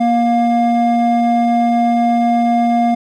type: tone pair together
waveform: triangle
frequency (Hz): 236.7 / 706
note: A#3 / F5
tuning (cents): +27 / +19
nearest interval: octave + perfect fifth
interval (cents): 1892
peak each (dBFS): -11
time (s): 0-2.95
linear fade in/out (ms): 10
effects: tanh soft clip ceiling -3 dBFS